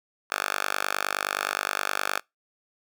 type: tone with high-pass filter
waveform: 5% pulse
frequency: 49.6 Hz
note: G1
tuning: 21 cents sharp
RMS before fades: -29 dBFS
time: 0.3-2.2 s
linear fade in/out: 20 ms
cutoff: 1100 Hz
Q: 1.9
effects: noise-tail reverb RT60 0.2 s tail -25 dB re dry